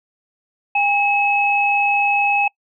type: tone pair together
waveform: sine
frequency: 811.1 / 2575 Hz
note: G#5 / E7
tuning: -41 / -41 cents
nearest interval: octave + minor sixth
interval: 2000 cents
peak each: -17 dBFS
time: 0.75-2.48 s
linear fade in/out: 5 ms
effects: noise-tail reverb RT60 0.1 s tail -26 dB re dry